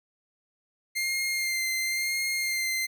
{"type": "tone with vibrato", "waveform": "sawtooth", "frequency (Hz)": 2106, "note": "C7", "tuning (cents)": 11, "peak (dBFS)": -23, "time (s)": [0.95, 2.87], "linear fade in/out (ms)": 20, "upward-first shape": "sine", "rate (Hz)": 0.96, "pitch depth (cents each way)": 24, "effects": []}